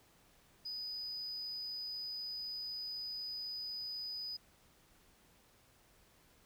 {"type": "tone", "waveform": "sine", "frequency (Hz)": 4978, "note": "D#8", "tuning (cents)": 0, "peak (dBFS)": -38, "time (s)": [0.65, 4.37], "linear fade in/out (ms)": 10, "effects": ["tanh soft clip ceiling -38 dBFS", "pink hiss -67 dBFS RMS until 6.45 s"]}